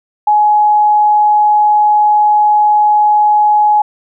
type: tone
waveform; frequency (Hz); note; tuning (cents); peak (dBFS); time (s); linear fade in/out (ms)
sine; 841; G#5; +22; -6; 0.27-3.82; 5
effects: none